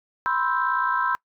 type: chord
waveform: sine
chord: C major seventh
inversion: third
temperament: equal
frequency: 987.8 / 1046.5 / 1318.5 / 1568 Hz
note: B5 / C6 / E6 / G6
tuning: 0 / 0 / 0 / 0 cents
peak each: -26 dBFS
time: 0.26-1.15 s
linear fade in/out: 0 ms
effects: noise-tail reverb RT60 0.1 s tail -24 dB re dry + tanh soft clip ceiling -10 dBFS